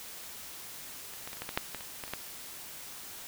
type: clicks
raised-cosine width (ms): 0.3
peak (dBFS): -30 / -24 / -26 / -29 / -20 / -20 / -11 / -21 / -27 / -22 / -29 / -17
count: 12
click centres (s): 1.137 / 1.275 / 1.331 / 1.37 / 1.42 / 1.491 / 1.575 / 1.747 / 1.808 / 2.038 / 2.079 / 2.136
effects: white hiss -45 dBFS RMS until 3.27 s